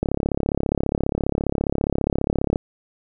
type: click train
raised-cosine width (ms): 2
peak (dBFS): -7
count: 89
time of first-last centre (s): 0.03-2.559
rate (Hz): 34.8
effects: none